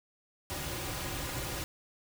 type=noise with comb filter; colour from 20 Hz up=pink; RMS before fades=-37 dBFS; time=0.5-1.64 s; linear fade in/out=0 ms; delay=4.5 ms; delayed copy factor=-0.65; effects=none